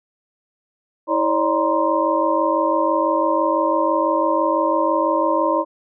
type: tone cluster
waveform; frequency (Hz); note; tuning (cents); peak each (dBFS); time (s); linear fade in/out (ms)
sine; 325 / 552 / 598 / 944 / 1042; E4 / C#5 / D5 / A#5 / C6; -24 / -7 / +31 / +22 / -7; -22; 1.07-5.65; 50
effects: none